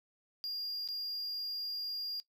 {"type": "tone with dropouts", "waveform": "triangle", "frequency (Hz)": 4814, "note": "D8", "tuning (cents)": 42, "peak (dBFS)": -34, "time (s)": [0.44, 2.2], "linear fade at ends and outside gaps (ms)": 0, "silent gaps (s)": [0.876, 0.887], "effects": ["noise-tail reverb RT60 0.1 s tail -19 dB re dry"]}